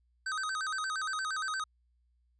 square tone with vibrato, 1391 Hz, F6, 7 cents flat, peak -33 dBFS, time 0.26-1.64 s, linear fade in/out 5 ms, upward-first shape square, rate 8.6 Hz, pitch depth 180 cents each way, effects added 60 Hz sine -68 dBFS peak until 2.39 s + resampled to 22050 Hz

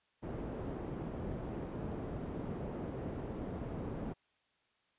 white low-pass noise, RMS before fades -41 dBFS, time 0.22-4.14 s, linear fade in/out 20 ms, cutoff 370 Hz, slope 12 dB/octave, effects white hiss -75 dBFS RMS until 4.98 s + resampled to 8000 Hz

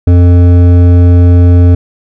sine tone with hard clipping, 88 Hz, F2, 14 cents sharp, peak -3 dBFS, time 0.07-1.75 s, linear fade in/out 5 ms, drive 11 dB, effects none

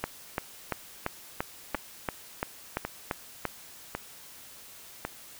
two click trains, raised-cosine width 0.5 ms, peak -16 / -13 dBFS, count 4 / 11, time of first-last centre 1.75-5.05 / 0.04-3.453 s, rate 0.909 / 2.93 Hz, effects white hiss -49 dBFS RMS until 5.39 s

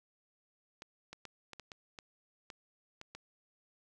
clicks, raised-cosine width 0.2 ms, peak -29 dBFS, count 10, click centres 0.821 / 1.13 / 1.253 / 1.533 / 1.597 / 1.718 / 1.988 / 2.502 / 3.014 / 3.15 s, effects none

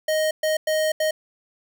square tone bursts at uneven times, 623 Hz, D#5, 2 cents sharp, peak -20 dBFS, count 4, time 0.08-0.31 / 0.43-0.57 / 0.67-0.92 / 1-1.11 s, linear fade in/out 5 ms, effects none

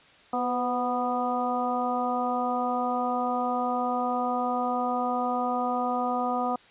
harmonic tone with a mistuned harmonic, 246.2 Hz, B3, 5 cents flat, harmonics 1 / 2 / 3 / 4 / 5, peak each -31 / -33 / -28 / -34 / -32 dBFS, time 0.33-6.56 s, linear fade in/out 5 ms, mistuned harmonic 2, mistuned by +32 cents, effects white hiss -55 dBFS RMS until 6.7 s + resampled to 8000 Hz

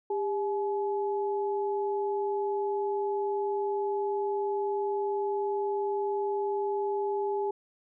sine tone pair together, 401.5 / 850.7 Hz, G4 / G#5, +41 / +41 cents, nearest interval octave + minor second, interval 1300 cents, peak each -28 / -33 dBFS, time 0.1-7.51 s, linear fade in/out 5 ms, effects none

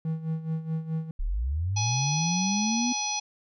triangle tone with tremolo, 160.3 Hz, E3, 48 cents flat, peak -23 dBFS, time 0.05-1.11 s, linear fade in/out 2 ms, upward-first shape sine, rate 4.7 Hz, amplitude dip 75%
sine linear sweep, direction up, 30.08 to 250.6 Hz, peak -25 dBFS, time 1.19-2.93 s, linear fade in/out 10 ms
harmonic tone, 840 Hz, G#5, 19 cents sharp, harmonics 1 / 3 / 4 / 5 / 6 / 7, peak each -33 / -36 / -39 / -36 / -40 / -30 dBFS, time 1.76-3.2 s, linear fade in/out 10 ms
effects none

